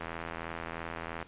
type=click train; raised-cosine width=0.5 ms; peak=-22 dBFS; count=102; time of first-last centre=0.01-1.227 s; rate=83 Hz; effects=pink hiss -56 dBFS RMS until 1.27 s + resampled to 8000 Hz